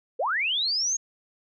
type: linear sweep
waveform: sine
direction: up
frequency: 418.7 to 6660 Hz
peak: -23 dBFS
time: 0.19-0.97 s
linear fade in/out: 10 ms
effects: none